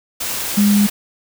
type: tone in noise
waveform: sine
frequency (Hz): 204.9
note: G#3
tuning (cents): -23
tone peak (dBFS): -10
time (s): 0.57-0.87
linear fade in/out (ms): 10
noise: white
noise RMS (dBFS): -23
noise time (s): 0.2-0.9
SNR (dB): +10
effects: none